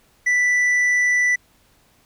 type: tone with tanh clipping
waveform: sine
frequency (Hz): 1975.5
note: B6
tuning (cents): 0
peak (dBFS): -16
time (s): 0.26-1.36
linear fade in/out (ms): 10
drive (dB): 5
effects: pink hiss -58 dBFS RMS until 2.05 s